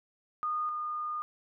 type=tone pair in turn; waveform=sine; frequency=1227 / 1220.5 Hz; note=D#6 / D#6; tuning=-25 / -34 cents; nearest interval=unison; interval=9 cents; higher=first; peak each=-29 / -32 dBFS; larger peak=first; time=0.43-0.69 / 0.69-1.22 s; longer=second; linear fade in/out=0 ms; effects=none